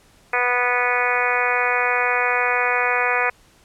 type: harmonic tone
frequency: 246 Hz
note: B3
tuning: 7 cents flat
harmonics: 2 / 3 / 4 / 5 / 6 / 7 / 8 / 9 / 10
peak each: -26 / -26 / -26 / -26 / -26 / -26 / -26 / -26 / -26 dBFS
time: 0.33-3.3 s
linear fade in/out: 5 ms
effects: pink hiss -54 dBFS RMS until 3.64 s + low-pass 11000 Hz 12 dB/octave